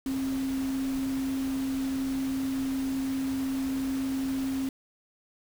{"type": "tone in noise", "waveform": "sine", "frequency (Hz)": 266.9, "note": "C4", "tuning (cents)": 35, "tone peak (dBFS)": -27, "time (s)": [0.06, 4.69], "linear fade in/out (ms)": 2, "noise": "pink", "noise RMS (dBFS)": -42, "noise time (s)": [0.06, 4.69], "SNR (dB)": 12, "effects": []}